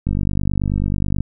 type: click train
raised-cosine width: 5 ms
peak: -8 dBFS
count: 57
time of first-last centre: 0.07-1.206 s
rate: 49.3 Hz
effects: none